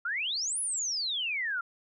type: exponential two-way sweep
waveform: sine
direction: up then down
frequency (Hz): 1351 to 10548 to 1351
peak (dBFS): -29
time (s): 0.05-1.61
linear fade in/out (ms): 5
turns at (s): 0.6
effects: none